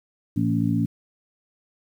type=harmonic tone with a mistuned harmonic; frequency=57.1 Hz; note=A#1; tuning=35 cents flat; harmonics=2 / 3 / 4 / 5; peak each=-25 / -25 / -25 / -25 dBFS; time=0.36-0.86 s; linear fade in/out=10 ms; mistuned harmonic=5; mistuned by=-21 cents; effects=9-bit